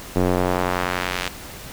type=tone with band-pass filter sweep; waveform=square; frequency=45.22 Hz; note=F#1; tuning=39 cents flat; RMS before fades=-22 dBFS; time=0.16-1.28 s; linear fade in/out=0 ms; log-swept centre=370 to 3200 Hz; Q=0.87; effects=pink hiss -37 dBFS RMS until 1.72 s